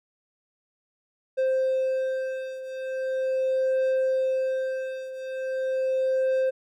triangle beating tone pair, 523.3 / 523.7 Hz, C5 / C5, 0 / +1 cents, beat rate 0.4 Hz, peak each -23 / -27 dBFS, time 1.37-6.51 s, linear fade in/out 20 ms, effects none

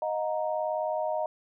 sine chord, D# minor, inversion none, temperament equal with one note detuned, 622.3 / 721 / 932.3 Hz, D#5 / F#5 / A#5, 0 / -45 / 0 cents, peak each -29 / -33 / -34 dBFS, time 0.02-1.26 s, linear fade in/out 2 ms, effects none

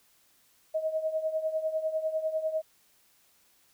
sine tone with tremolo, 632 Hz, D#5, 27 cents sharp, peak -24 dBFS, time 0.74-2.62 s, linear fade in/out 10 ms, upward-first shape triangle, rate 10 Hz, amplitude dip 80%, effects white hiss -65 dBFS RMS until 3.73 s

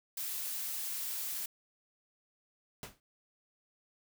blue noise, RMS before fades -38 dBFS, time 0.17-1.46 s, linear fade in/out 5 ms
pink noise with exponential decay, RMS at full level -40 dBFS, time 2.83-3 s, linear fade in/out 1 ms, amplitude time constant 36 ms
effects none

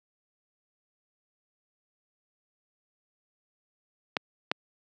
clicks, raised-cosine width 0.3 ms, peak -9 dBFS, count 2, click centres 4.168 / 4.515 s, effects high-pass 200 Hz 12 dB/octave

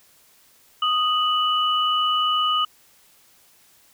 sine tone pair together, 1242.8 / 2960 Hz, D#6 / F#7, -2 / 0 cents, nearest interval octave + minor third, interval 1502 cents, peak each -20 / -22 dBFS, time 0.82-2.65 s, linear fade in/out 5 ms, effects white hiss -56 dBFS RMS until 3.93 s

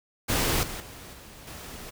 pink noise with level steps, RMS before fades -25 / -36 / -44 / -47 / -41 dBFS, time 0.28-1.91 s, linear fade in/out 20 ms, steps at 0.63 / 0.8 / 1.13 / 1.47 s, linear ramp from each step 2 ms, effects none

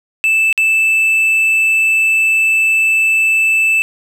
triangle tone with dropouts, 2637 Hz, E7, in tune, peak -8 dBFS, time 0.24-3.82 s, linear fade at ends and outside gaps 0 ms, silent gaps 0.527-0.577 s, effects none

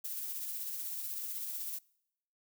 violet noise with tremolo, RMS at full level -38 dBFS, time 0.04-1.79 s, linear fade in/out 10 ms, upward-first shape triangle, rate 16 Hz, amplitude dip 35%, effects noise-tail reverb RT60 0.8 s tail -25 dB re dry

